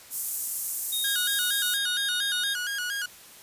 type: high-pass noise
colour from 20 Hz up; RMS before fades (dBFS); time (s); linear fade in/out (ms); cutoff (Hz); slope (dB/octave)
white; -29; 0.1-1.79; 50; 7300; 24
type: tone with pitch glide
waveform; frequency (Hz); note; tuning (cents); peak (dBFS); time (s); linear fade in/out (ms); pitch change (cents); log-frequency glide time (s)
square; 3729 to 3708; A#7 to A#7; 0 to -10; -28; 0.92-2.54; 10; -10; 1.12-2.15
type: tone with vibrato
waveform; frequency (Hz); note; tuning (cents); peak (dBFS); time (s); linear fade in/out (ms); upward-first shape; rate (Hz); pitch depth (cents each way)
sawtooth; 1542; G6; -29; -25; 1.04-3.06; 5; square; 4.3; 95
effects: white hiss -49 dBFS RMS until 3.42 s + resampled to 32000 Hz